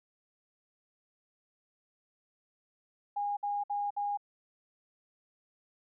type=tone bursts; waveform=sine; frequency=817 Hz; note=G#5; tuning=29 cents flat; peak=-30 dBFS; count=4; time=3.16-4.174 s; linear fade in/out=10 ms; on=210 ms; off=58 ms; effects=none